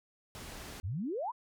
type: low-pass noise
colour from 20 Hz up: pink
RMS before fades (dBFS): -46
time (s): 0.35-0.8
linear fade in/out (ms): 0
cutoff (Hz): 12000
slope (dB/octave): 12
type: exponential sweep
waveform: sine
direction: up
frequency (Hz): 77.78 to 1065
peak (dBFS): -33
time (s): 0.83-1.32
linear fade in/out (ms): 20
effects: none